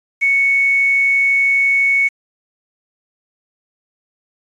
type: tone with quantisation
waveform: sine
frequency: 2217 Hz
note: C#7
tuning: in tune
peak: -11 dBFS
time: 0.21-2.09 s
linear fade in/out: 20 ms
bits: 6
effects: resampled to 22050 Hz